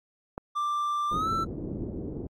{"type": "click", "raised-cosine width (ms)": 1, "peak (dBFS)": -20, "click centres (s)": 0.379}
{"type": "tone with pitch glide", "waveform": "triangle", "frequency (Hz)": [1180, 1332.2], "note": ["D6", "E6"], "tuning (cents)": [8, 18], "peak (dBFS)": -24, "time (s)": [0.55, 1.45], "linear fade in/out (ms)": 20, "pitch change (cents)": 210, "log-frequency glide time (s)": [1.09, 1.29]}
{"type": "low-pass noise", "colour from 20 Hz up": "white", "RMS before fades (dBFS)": -35, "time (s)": [1.11, 2.27], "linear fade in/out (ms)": 5, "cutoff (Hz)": 380, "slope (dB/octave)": 24}
{"effects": ["AAC 48 kbps"]}